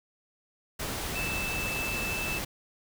sine tone in noise, 2637 Hz, E7, in tune, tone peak -32 dBFS, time 1.15-2.39 s, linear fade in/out 10 ms, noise pink, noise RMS -34 dBFS, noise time 0.79-2.45 s, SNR -1 dB, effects none

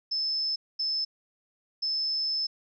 sine tone bursts at uneven times, 5250 Hz, E8, 8 cents flat, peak -26 dBFS, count 3, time 0.11-0.56 / 0.79-1.05 / 1.82-2.47 s, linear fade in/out 10 ms, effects none

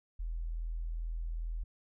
sine tone, 41.2 Hz, E1, in tune, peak -34 dBFS, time 0.19-1.64 s, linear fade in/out 10 ms, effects none

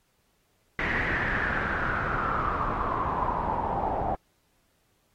pink noise with low-pass filter sweep, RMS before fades -28 dBFS, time 0.79-4.15 s, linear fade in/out 0 ms, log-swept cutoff 2000 to 770 Hz, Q 6.6, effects pink hiss -70 dBFS RMS until 5.14 s + AAC 48 kbps

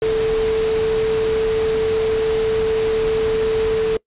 sine tone in noise, 442 Hz, A4, 8 cents sharp, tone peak -15 dBFS, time 0.02-3.97 s, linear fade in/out 2 ms, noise pink, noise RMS -28 dBFS, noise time 0.02-3.97 s, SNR +10 dB, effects noise-tail reverb RT60 0.1 s tail -23 dB re dry + resampled to 8000 Hz

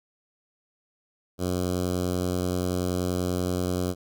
10% pulse tone with notch filter, 90.4 Hz, F#2, 40 cents flat, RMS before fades -27 dBFS, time 1.38-3.95 s, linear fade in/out 50 ms, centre 2000 Hz, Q 0.65, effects none

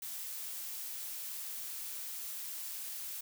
blue noise, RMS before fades -42 dBFS, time 0.02-3.21 s, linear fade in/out 5 ms, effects none

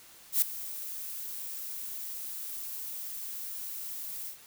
violet noise with ADSR envelope, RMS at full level -22 dBFS, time 0.32-4.38 s, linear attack 100 ms, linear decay 4 ms, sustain -17 dB, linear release 110 ms, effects white hiss -54 dBFS RMS until 4.46 s

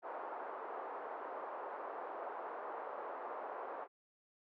white band-pass noise, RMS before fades -45 dBFS, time 0.02-3.88 s, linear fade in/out 50 ms, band 420 to 1100 Hz, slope 24 dB/octave, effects none

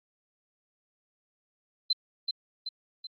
sine tone with echo, 4083 Hz, C8, 43 cents flat, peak -22 dBFS, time 1.9-1.93 s, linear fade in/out 5 ms, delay 380 ms, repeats 3, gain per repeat -5 dB, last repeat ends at 3.07 s, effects Opus 48 kbps

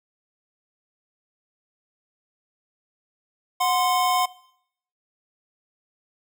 square tone pair together, 731 / 1039.8 Hz, F#5 / C6, -21 / -11 cents, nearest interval tritone, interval 610 cents, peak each -23 dBFS, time 3.6-4.26 s, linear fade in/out 10 ms, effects noise-tail reverb RT60 0.7 s tail -20 dB re dry

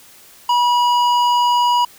triangle tone with hard clipping, 970 Hz, B5, 31 cents flat, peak -14 dBFS, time 0.49-1.85 s, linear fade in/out 5 ms, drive 14 dB, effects white hiss -45 dBFS RMS until 1.98 s

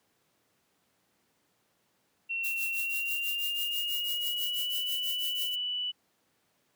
sine tone with pitch glide, 2720 to 2966 Hz, F7 to F#7, -46 to +4 cents, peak -30 dBFS, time 2.29-5.92 s, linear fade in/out 20 ms, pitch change +150 cents, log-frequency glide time 2.69-4.78 s
violet noise with tremolo, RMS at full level -34 dBFS, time 2.43-5.56 s, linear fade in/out 20 ms, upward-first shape triangle, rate 6.1 Hz, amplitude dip 90%
effects pink hiss -72 dBFS RMS until 6.75 s + high-pass 150 Hz 12 dB/octave

